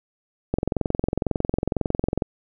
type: click train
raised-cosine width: 2 ms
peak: -8 dBFS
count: 38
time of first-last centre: 0.54-2.222 s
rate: 22 Hz
effects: none